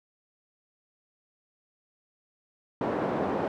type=band-pass noise; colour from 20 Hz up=pink; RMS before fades=-29 dBFS; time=2.81-3.48 s; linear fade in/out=2 ms; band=250 to 810 Hz; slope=12 dB/octave; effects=none